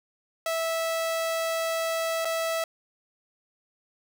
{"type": "tone with dropouts", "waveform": "sawtooth", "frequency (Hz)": 655, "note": "E5", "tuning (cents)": -11, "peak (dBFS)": -22, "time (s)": [0.46, 2.64], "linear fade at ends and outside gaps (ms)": 2, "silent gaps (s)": [2.248, 2.253], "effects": []}